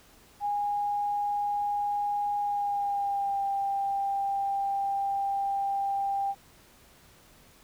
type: tone with pitch glide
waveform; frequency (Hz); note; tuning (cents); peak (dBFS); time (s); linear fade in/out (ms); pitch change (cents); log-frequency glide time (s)
sine; 820 to 793; G#5 to G5; -22 to +20; -26; 0.4-6.35; 50; -58; 2.4-3.44
effects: pink hiss -57 dBFS RMS until 7.63 s